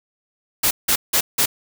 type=noise bursts; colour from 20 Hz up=white; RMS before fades=-17 dBFS; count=4; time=0.63-1.46 s; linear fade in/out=10 ms; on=80 ms; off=170 ms; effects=none